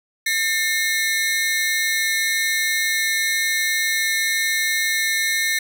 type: ring-modulated tone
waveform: sawtooth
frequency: 1975.5 Hz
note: B6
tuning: in tune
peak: -12 dBFS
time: 0.26-5.59 s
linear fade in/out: 5 ms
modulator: 176 Hz
effects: none